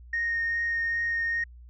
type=tone with vibrato; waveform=sine; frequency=1853 Hz; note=A#6; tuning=11 cents flat; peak=-24 dBFS; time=0.13-1.44 s; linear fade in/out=5 ms; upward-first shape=triangle; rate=2.5 Hz; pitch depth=10 cents each way; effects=tanh soft clip ceiling -21 dBFS + added 60 Hz sine -45 dBFS peak until 1.69 s